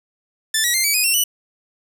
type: tone with pitch steps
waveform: 10% pulse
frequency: 1761 / 1920.4 / 2094 / 2284 / 2490 / 2716 / 2962 Hz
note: A6 / B6 / C7 / D7 / D#7 / F7 / F#7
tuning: +1 / -49 / +1 / -49 / +1 / -49 / +1 cents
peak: -7 dBFS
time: 0.54-1.24 s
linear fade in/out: 5 ms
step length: 100 ms
effects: 8-bit